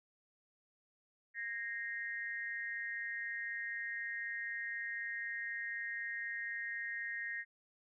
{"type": "tone with amplitude modulation", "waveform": "sine", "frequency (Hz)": 1864.7, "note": "A#6", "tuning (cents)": 0, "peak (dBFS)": -34, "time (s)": [1.34, 7.45], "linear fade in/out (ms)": 50, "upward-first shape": "sine", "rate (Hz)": 224, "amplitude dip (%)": 95, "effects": []}